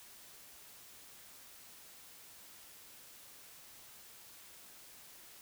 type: silence
effects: white hiss -56 dBFS RMS until 5.41 s

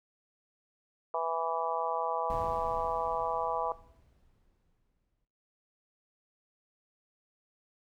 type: harmonic tone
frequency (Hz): 164.81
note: E3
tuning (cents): 0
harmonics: 3 / 4 / 5 / 6 / 7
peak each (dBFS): -36 / -34 / -36 / -35 / -37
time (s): 1.14-3.72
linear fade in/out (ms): 2
type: noise with exponential decay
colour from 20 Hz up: brown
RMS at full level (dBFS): -39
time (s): 2.3-5.25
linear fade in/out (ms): 1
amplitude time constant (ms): 640
effects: noise-tail reverb RT60 0.6 s tail -19 dB re dry

